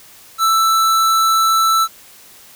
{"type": "tone", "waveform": "square", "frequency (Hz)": 1323, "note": "E6", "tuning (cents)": 6, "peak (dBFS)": -12, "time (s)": [0.38, 1.88], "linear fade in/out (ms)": 50, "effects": ["white hiss -43 dBFS RMS until 2.55 s"]}